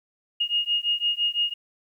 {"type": "beating tone pair", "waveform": "sine", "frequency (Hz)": [2853, 2858.9], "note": ["F7", "F7"], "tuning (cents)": [36, 40], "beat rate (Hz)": 5.9, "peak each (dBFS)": -25, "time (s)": [0.4, 1.54], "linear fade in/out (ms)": 10, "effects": ["10-bit"]}